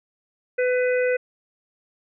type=harmonic tone; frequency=500 Hz; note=B4; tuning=21 cents sharp; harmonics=1 / 3 / 4 / 5; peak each=-19 / -29 / -31 / -33 dBFS; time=0.58-1.17 s; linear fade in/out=10 ms; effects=none